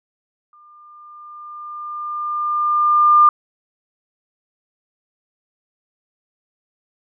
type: tone with exponential growth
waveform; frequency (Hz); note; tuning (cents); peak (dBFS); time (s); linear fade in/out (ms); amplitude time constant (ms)
sine; 1200; D6; +37; -6; 0.53-3.29; 2; 600
effects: none